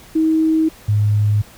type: tone pair in turn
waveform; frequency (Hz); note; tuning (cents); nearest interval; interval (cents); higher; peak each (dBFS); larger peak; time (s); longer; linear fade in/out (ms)
sine; 318.1 / 104.6; D#4 / G#2; +38 / +13; octave + perfect fifth; 1925; first; -12; neither; 0.15-0.69 / 0.88-1.42; neither; 10
effects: pink hiss -43 dBFS RMS until 1.57 s

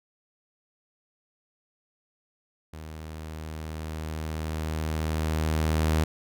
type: tone with level ramp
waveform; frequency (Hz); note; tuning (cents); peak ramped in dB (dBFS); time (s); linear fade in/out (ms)
sawtooth; 78.5; D#2; +16; -35 to -17; 2.73-6.04; 5
effects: none

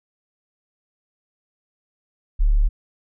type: tone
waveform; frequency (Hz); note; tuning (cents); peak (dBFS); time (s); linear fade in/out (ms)
sine; 36.28; D1; -20; -13; 2.39-2.69; 20
effects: none

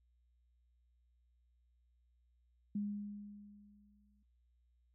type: tone with exponential decay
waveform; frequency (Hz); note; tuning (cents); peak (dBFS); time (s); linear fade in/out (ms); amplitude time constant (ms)
sine; 205.3; G#3; -20; -34; 2.75-4.23; 5; 320
effects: noise-tail reverb RT60 0.8 s tail -26 dB re dry + added 60 Hz sine -70 dBFS peak until 4.94 s

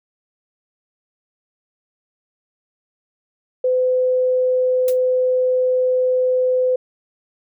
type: tone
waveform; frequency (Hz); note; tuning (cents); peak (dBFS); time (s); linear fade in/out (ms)
sine; 508; B4; +49; -14; 3.64-6.76; 5
type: noise with exponential decay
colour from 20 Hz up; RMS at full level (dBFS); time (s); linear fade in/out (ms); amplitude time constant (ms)
blue; -25; 4.88-4.98; 1; 21
effects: none

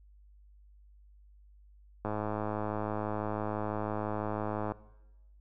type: click train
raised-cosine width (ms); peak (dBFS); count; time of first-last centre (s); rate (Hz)
1; -20; 284; 2.05-4.72; 106
effects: noise-tail reverb RT60 1.0 s tail -19 dB re dry + added 50 Hz sine -55 dBFS peak until 5.4 s

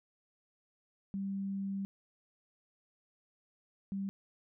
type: tone bursts at uneven times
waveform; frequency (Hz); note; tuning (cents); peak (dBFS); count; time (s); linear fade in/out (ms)
sine; 196; G3; 0; -34; 2; 1.14-1.85 / 3.92-4.09; 0
effects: none

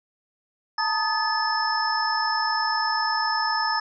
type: tone cluster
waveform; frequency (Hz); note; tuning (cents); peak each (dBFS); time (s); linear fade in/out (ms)
sine; 876 / 916 / 1249 / 1728 / 5260; A5 / A#5 / D#6 / A6 / E8; -8 / -31 / +6 / -32 / -5; -28; 0.78-3.8; 5
effects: none

